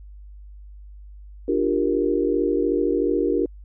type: chord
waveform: sine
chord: G minor seventh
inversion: second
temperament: equal with one note detuned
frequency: 296 / 349.2 / 392 / 466.2 Hz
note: D4 / F4 / G4 / Bb4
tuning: +14 / 0 / 0 / 0 cents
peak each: -24 dBFS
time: 1.48-3.46 s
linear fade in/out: 5 ms
effects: added 50 Hz sine -39 dBFS peak until 3.64 s